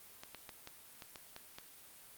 clicks, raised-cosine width 0.2 ms, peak -29 dBFS, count 8, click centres 0.235 / 0.347 / 0.492 / 0.674 / 1.022 / 1.158 / 1.364 / 1.585 s, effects white hiss -57 dBFS RMS until 2.17 s + Opus 32 kbps

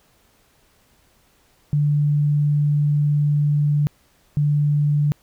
sine tone pair in turn, 146.9 / 146.9 Hz, D3 / D3, +1 / +1 cents, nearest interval unison, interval 0 cents, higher neither, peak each -15 dBFS, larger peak neither, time 1.73-3.87 / 4.37-5.12 s, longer first, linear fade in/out 0 ms, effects pink hiss -59 dBFS RMS until 5.22 s

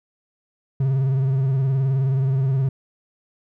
triangle tone with vibrato, 133.8 Hz, C3, 39 cents sharp, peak -15 dBFS, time 0.8-2.69 s, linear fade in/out 5 ms, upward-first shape sine, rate 19 Hz, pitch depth 60 cents each way, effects none

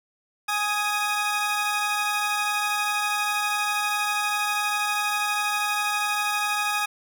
20% pulse tone pair together, 830.6 / 1252.1 Hz, G#5 / D#6, 0 / +11 cents, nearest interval perfect fifth, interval 711 cents, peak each -21 dBFS, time 0.48-6.86 s, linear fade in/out 10 ms, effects none

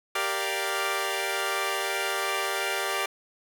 10% pulse chord, G minor seventh, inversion none, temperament equal, 392 / 466.2 / 587.3 / 698.5 Hz, G4 / Bb4 / D5 / F5, 0 / 0 / 0 / 0 cents, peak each -22 / -25 / -24 / -26 dBFS, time 0.15-3.06 s, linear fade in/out 5 ms, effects none

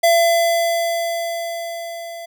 square tone with level ramp, 675 Hz, E5, 41 cents sharp, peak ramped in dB -11 to -31 dBFS, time 0.03-2.26 s, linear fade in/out 10 ms, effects none

